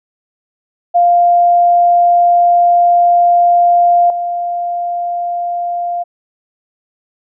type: tone with level steps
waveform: sine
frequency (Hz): 698.5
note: F5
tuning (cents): 0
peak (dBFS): -6 / -15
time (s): 0.94-6.04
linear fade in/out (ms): 20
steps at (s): 4.1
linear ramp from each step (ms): 2
effects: none